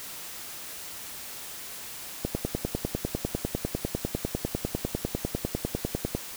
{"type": "click train", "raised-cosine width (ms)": 2, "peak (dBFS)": -13, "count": 40, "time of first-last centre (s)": [2.25, 6.15], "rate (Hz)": 10, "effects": ["white hiss -40 dBFS RMS until 6.36 s"]}